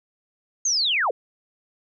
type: linear sweep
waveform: sine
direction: down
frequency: 6570 to 402.5 Hz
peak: -19 dBFS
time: 0.65-1.11 s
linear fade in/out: 5 ms
effects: none